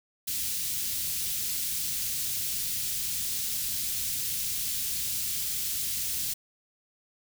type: band-stop noise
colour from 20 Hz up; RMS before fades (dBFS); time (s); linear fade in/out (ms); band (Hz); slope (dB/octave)
white; -31; 0.27-6.34; 10; 160 to 3400; 12
effects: none